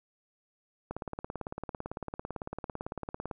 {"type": "click train", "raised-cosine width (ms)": 1, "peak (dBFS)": -22, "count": 44, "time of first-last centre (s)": [0.91, 3.312], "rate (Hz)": 17.9, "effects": []}